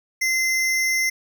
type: tone pair together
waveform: square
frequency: 2066 / 5509 Hz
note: C7 / F8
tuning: -22 / -25 cents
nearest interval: octave + perfect fourth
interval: 1697 cents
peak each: -20 / -29 dBFS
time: 0.21-1.1 s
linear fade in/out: 10 ms
effects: none